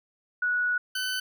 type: tone pair in turn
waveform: sine / 20% pulse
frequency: 1467 / 1510 Hz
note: F#6 / F#6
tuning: -15 / +35 cents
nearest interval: minor second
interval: 50 cents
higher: second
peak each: -23 dBFS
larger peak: neither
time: 0.42-0.78 / 0.95-1.2 s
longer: first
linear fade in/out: 5 ms
effects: none